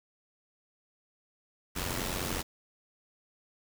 pink noise with amplitude modulation, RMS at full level -31 dBFS, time 1.75-2.43 s, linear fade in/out 20 ms, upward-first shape sine, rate 90.5 Hz, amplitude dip 70%, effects none

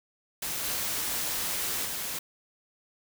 white noise with level steps, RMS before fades -33 / -31 / -34 dBFS, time 0.42-2.19 s, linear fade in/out 5 ms, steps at 0.63 / 1.84 s, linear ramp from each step 20 ms, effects none

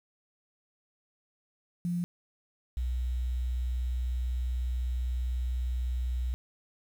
sine tone pair in turn, 174.61 / 61.97 Hz, F3 / B1, 0 / +7 cents, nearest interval octave + tritone, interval 1793 cents, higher first, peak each -28 dBFS, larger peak neither, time 1.85-2.04 / 2.77-6.34 s, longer second, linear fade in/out 0 ms, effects 9-bit

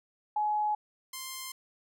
sine / 5% pulse tone pair in turn, 844 / 1049.5 Hz, G#5 / C6, +28 / +5 cents, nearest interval major third, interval 377 cents, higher second, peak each -26 dBFS, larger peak neither, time 0.36-0.75 / 1.13-1.52 s, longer neither, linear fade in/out 5 ms, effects none

